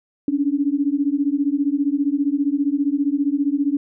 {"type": "beating tone pair", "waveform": "sine", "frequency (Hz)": [277.2, 292.2], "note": ["C#4", "D4"], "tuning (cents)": [0, -9], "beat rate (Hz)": 15, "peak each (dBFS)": -20, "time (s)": [0.28, 3.77], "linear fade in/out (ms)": 2, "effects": []}